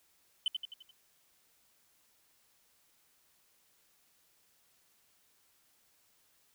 sine tone with echo, 3045 Hz, F#7, 49 cents sharp, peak -25 dBFS, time 0.46-0.48 s, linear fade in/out 2 ms, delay 86 ms, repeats 5, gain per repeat -6 dB, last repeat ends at 0.91 s, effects tanh soft clip ceiling -26 dBFS + white hiss -70 dBFS RMS until 6.54 s

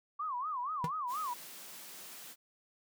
sine tone with vibrato, 1108.7 Hz, C#6, in tune, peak -34 dBFS, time 0.19-1.34 s, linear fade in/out 10 ms, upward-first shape sine, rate 4.2 Hz, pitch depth 240 cents each way
square tone with exponential decay, 160 Hz, D#3, 49 cents sharp, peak -30 dBFS, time 0.84-0.91 s, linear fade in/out 2 ms, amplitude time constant 15 ms
white high-pass noise, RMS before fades -49 dBFS, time 1.07-2.36 s, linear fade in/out 50 ms, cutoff 140 Hz, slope 96 dB/octave
effects none

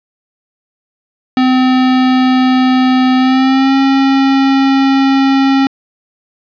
square tone with pitch glide, 256.7 to 270.6 Hz, C4 to C#4, -33 to -42 cents, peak -8 dBFS, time 1.37-5.67 s, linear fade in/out 2 ms, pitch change +91 cents, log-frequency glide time 3.17-3.75 s, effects resampled to 11025 Hz + 8-bit

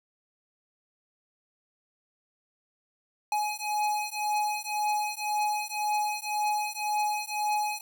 square beating tone pair, 840 / 841.9 Hz, G#5 / G#5, +19 / +23 cents, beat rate 1.9 Hz, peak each -31 dBFS, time 3.32-7.81 s, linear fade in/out 2 ms, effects 10-bit

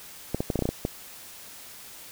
clicks, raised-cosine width 2 ms, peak -12 dBFS, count 9, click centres 0.346 / 0.405 / 0.502 / 0.557 / 0.591 / 0.623 / 0.655 / 0.69 / 0.851 s, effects white hiss -45 dBFS RMS until 2.11 s

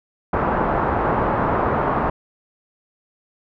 white low-pass noise, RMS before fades -20 dBFS, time 0.33-2.1 s, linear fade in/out 5 ms, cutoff 1200 Hz, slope 24 dB/octave, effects none

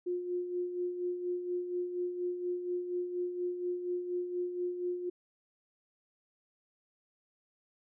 sine tone with tremolo, 356.4 Hz, F4, 35 cents sharp, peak -30 dBFS, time 0.06-5.1 s, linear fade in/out 10 ms, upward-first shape sine, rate 4.2 Hz, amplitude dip 55%, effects none

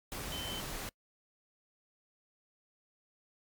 sine tone in noise, 3069 Hz, G7, 37 cents flat, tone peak -41 dBFS, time 0.32-0.6 s, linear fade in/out 0 ms, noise pink, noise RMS -41 dBFS, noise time 0.12-0.89 s, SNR -3 dB, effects noise-tail reverb RT60 0.1 s tail -26 dB re dry + Opus 48 kbps

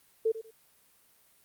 sine tone with echo, 446 Hz, A4, 23 cents sharp, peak -23 dBFS, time 0.25-0.32 s, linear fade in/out 10 ms, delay 95 ms, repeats 2, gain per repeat -13 dB, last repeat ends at 0.51 s, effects white hiss -64 dBFS RMS until 1.44 s + Opus 32 kbps

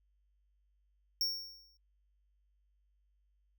square tone with exponential decay, 5500 Hz, F8, 27 cents flat, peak -29 dBFS, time 1.21-1.77 s, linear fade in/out 1 ms, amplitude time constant 120 ms, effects noise-tail reverb RT60 0.1 s tail -25 dB re dry + added 50 Hz sine -70 dBFS peak until 3.58 s

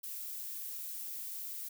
violet noise, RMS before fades -42 dBFS, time 0.03-1.69 s, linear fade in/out 10 ms, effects none

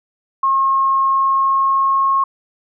sine tone with pitch glide, 1079 to 1085.9 Hz, C#6 to C#6, -47 to -36 cents, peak -12 dBFS, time 0.43-2.24 s, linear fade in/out 5 ms, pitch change +11 cents, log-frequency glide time 1.07-2.1 s, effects none

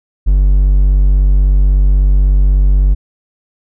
triangle tone, 48.15 Hz, G1, 30 cents flat, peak -4 dBFS, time 0.26-2.95 s, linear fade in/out 20 ms, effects none

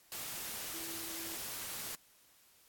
sine tone in noise, 329.6 Hz, E4, in tune, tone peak -50 dBFS, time 0.74-1.35 s, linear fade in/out 0 ms, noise white, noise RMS -42 dBFS, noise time 0.12-1.95 s, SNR -11 dB, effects white hiss -65 dBFS RMS until 2.68 s + AAC 64 kbps

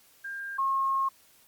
sine tone pair in turn, 1600 / 1080.3 Hz, G6 / C#6, +35 / -45 cents, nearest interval perfect fifth, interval 680 cents, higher first, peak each -34 / -24 dBFS, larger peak second, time 0.24-0.58 / 0.58-1.09 s, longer second, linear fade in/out 10 ms, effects white hiss -60 dBFS RMS until 1.47 s + Opus 48 kbps

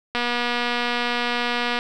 click train, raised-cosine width 0.3 ms, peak -8 dBFS, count 396, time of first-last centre 0.15-1.789 s, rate 241 Hz, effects none

